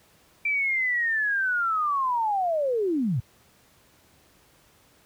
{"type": "linear sweep", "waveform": "sine", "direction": "down", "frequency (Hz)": [2349, 104.5], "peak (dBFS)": -22, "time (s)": [0.45, 3.2], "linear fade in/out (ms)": 5, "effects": ["pink hiss -59 dBFS RMS until 5.05 s", "high-pass 60 Hz 12 dB/octave"]}